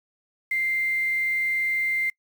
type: tone with quantisation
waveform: sine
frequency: 2093 Hz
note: C7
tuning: in tune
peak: -22 dBFS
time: 0.51-2.1 s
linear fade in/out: 5 ms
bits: 7
effects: noise-tail reverb RT60 0.1 s tail -25 dB re dry